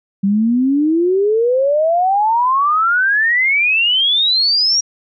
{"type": "exponential sweep", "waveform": "sine", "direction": "up", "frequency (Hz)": [192.3, 5740], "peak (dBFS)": -11, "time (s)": [0.23, 4.81], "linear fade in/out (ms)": 10, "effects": []}